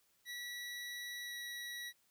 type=tone with pitch glide; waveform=25% pulse; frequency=1942 to 1929.7 Hz; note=B6 to B6; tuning=-30 to -41 cents; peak=-39 dBFS; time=0.25-1.93 s; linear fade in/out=50 ms; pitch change=-11 cents; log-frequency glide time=1.24-1.34 s; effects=white hiss -74 dBFS RMS until 2.1 s